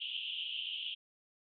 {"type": "band-pass noise", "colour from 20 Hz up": "pink", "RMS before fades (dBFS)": -40, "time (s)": [0, 0.95], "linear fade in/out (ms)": 20, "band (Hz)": [2800, 3300], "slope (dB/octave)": 96, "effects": []}